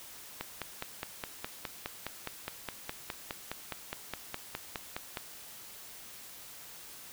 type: click train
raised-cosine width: 0.3 ms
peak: -19 dBFS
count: 24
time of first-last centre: 0.41-5.172 s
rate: 4.83 Hz
effects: white hiss -49 dBFS RMS until 7.12 s